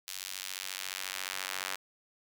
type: tone with high-pass filter sweep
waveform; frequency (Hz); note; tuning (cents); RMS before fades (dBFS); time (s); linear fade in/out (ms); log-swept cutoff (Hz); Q
square; 47.15; F#1; +33; -39; 0.07-1.76; 10; 3900 to 1400; 0.75
effects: none